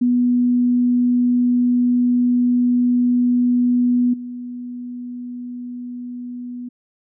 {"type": "tone with level steps", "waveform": "sine", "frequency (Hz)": 245.3, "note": "B3", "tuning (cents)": -12, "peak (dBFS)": [-13, -27], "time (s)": [0.01, 6.69], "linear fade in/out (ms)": 10, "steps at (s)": 4.13, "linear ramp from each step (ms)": 10, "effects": []}